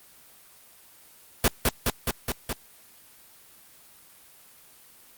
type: noise with echo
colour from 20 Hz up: pink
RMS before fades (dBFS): -19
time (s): 1.44-1.48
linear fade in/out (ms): 2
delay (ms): 210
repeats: 5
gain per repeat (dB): -2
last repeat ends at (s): 2.53
effects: white hiss -53 dBFS RMS until 5.17 s + Opus 24 kbps